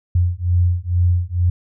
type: beating tone pair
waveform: sine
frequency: 87.31 / 89.51 Hz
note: F2 / F2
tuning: 0 / +43 cents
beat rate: 2.2 Hz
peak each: -17 dBFS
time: 0.15-1.5 s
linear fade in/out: 5 ms
effects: none